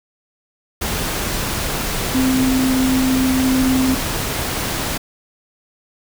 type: tone in noise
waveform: sine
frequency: 260 Hz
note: C4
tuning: 11 cents flat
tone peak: -14 dBFS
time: 2.14-3.95 s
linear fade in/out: 10 ms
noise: pink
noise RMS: -22 dBFS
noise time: 0.81-4.98 s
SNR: +5 dB
effects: none